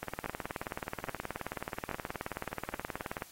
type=two click trains; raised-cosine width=0.5 ms; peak=-21 / -21 dBFS; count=61 / 4; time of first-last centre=0.03-3.221 / 0.26-2.739 s; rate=18.8 / 1.21 Hz; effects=white hiss -55 dBFS RMS until 3.31 s + AAC 48 kbps

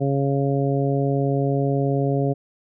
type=harmonic tone; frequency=138.59 Hz; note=C#3; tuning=in tune; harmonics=1 / 2 / 3 / 4 / 5; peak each=-21 / -25 / -25 / -28 / -30 dBFS; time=0-2.34 s; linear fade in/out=20 ms; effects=none

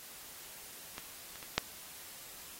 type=clicks; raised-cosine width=0.2 ms; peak=-24 / -30 / -28 / -8 dBFS; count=4; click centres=0.981 / 1.357 / 1.428 / 1.58 s; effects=white hiss -50 dBFS RMS until 2.59 s + AAC 48 kbps

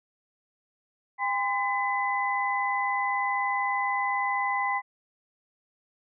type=tone cluster; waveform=sine; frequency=806 / 1027 / 2008 Hz; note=G5 / C6 / B6; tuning=+48 / -33 / +28 cents; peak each=-29 dBFS; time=1.18-4.82 s; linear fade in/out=50 ms; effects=none

